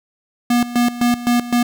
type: tone with tremolo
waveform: square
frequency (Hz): 241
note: B3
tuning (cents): -42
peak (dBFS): -13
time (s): 0.5-1.63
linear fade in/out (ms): 5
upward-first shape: square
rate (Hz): 3.9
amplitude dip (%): 80
effects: none